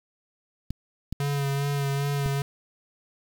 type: clicks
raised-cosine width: 5 ms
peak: -18 dBFS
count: 3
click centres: 0.706 / 1.126 / 2.261 s
type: tone with vibrato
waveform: square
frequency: 140.7 Hz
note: C#3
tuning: 26 cents sharp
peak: -24 dBFS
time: 1.2-2.42 s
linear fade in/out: 2 ms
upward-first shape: sine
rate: 2.5 Hz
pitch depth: 25 cents each way
effects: 7-bit